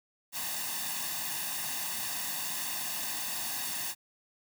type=noise with comb filter; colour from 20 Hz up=white; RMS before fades=-35 dBFS; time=0.32-3.95 s; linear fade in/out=50 ms; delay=1.1 ms; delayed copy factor=+0.75; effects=high-pass 150 Hz 12 dB/octave

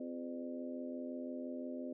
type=harmonic tone with a mistuned harmonic; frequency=85.8 Hz; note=F2; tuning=30 cents flat; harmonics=3 / 4 / 5 / 6 / 7; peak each=-42 / -49 / -53 / -50 / -48 dBFS; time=0-1.93 s; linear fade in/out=5 ms; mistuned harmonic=5; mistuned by=-62 cents; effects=none

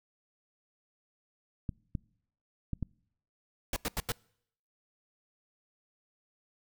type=clicks; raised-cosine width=5 ms; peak=-21 dBFS; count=4; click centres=1.692 / 1.952 / 2.733 / 2.827 s
type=noise bursts; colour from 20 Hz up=pink; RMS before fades=-32 dBFS; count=4; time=3.73-4.12 s; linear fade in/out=2 ms; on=33 ms; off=86 ms
effects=noise-tail reverb RT60 0.7 s tail -26 dB re dry

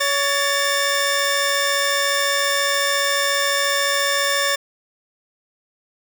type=tone pair together; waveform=15% pulse; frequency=563 / 1783.3 Hz; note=C#5 / A6; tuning=+27 / +23 cents; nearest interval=octave + minor sixth; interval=1996 cents; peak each=-14 dBFS; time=0-4.56 s; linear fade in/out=10 ms; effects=none

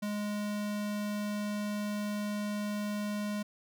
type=tone; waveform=square; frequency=207.7 Hz; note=G#3; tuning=in tune; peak=-33 dBFS; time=0.02-3.43 s; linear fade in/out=10 ms; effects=none

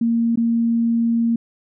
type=tone with dropouts; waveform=sine; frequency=231.6 Hz; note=A#3; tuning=11 cents flat; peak=-15 dBFS; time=0.01-1.36 s; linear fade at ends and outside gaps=5 ms; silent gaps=0.358-0.373 s; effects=none

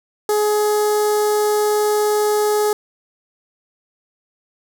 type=tone with notch filter; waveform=sawtooth; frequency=420.5 Hz; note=G#4; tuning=22 cents sharp; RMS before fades=-17 dBFS; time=0.29-2.73 s; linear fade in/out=2 ms; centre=2600 Hz; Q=0.58; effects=none

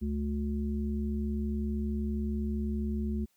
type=harmonic tone; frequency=72.3 Hz; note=D2; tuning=27 cents flat; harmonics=1 / 3 / 5; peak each=-32 / -32 / -42 dBFS; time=0.01-3.26 s; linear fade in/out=20 ms; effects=white hiss -72 dBFS RMS until 3.36 s

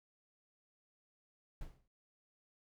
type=noise with exponential decay; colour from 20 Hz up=brown; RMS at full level=-43 dBFS; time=1.61-1.88 s; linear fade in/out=2 ms; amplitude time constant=58 ms; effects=noise-tail reverb RT60 0.2 s tail -25 dB re dry

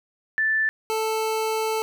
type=tone pair in turn; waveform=sine / 25% pulse; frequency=1760 / 440 Hz; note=A6 / A4; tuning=0 / 0 cents; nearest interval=2 octaves; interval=2400 cents; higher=first; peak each=-19 dBFS; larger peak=neither; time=0.38-0.69 / 0.9-1.82 s; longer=second; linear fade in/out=0 ms; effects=none

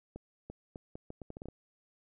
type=accelerating click train; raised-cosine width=2 ms; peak=-30 dBFS; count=11; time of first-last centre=0.16-1.486 s; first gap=340 ms; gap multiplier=0.76; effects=none

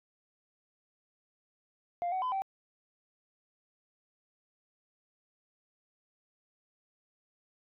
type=tone with pitch steps; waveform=sine; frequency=698 / 750 / 1012 / 774 Hz; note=F5 / F#5 / B5 / G5; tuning=-1 / +23 / +42 / -22 cents; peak=-28 dBFS; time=2.02-2.42 s; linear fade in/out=0 ms; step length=100 ms; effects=tanh soft clip ceiling -28 dBFS

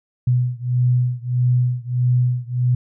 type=beating tone pair; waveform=sine; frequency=123.47 / 125.07 Hz; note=B2 / B2; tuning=0 / +22 cents; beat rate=1.6 Hz; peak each=-18 / -19 dBFS; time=0.27-2.75 s; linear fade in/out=5 ms; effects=none

